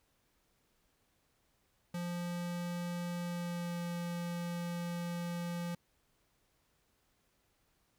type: tone with pitch glide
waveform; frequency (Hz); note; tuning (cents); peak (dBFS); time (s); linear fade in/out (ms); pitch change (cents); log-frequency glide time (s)
square; 174.5 to 172.89; F3 to F3; -1 to -17; -37; 1.94-5.75; 5; -16; 3.19-3.83
effects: pink hiss -75 dBFS RMS until 7.98 s